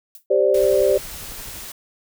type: noise with exponential decay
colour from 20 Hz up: violet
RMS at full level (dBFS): -36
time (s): 0.15-0.26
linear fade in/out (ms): 1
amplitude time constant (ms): 22
type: chord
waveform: sine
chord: G suspended fourth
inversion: none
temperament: just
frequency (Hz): 392 / 522.7 / 588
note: G4 / C5 / D5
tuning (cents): 0 / -2 / +2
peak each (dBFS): -18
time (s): 0.3-0.98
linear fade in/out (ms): 10
type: noise with tremolo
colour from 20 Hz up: brown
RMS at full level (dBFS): -36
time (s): 0.54-1.66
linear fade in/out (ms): 50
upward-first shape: triangle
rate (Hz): 12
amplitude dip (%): 90
type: noise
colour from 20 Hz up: white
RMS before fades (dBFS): -35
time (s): 0.54-1.72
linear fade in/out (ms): 5
effects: none